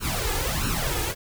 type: noise with flanger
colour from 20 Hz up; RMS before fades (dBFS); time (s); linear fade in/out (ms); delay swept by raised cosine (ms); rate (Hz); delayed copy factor
pink; -26; 0-1.15; 50; 0.72 to 2.42; 1.5; +0.75
effects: none